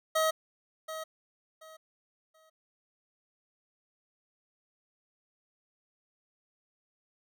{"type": "tone with echo", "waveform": "25% pulse", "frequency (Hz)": 635, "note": "D#5", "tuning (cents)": 35, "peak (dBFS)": -21, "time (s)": [0.15, 0.31], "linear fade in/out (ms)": 10, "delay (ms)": 730, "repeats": 3, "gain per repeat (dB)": -12, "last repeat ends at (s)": 2.5, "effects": []}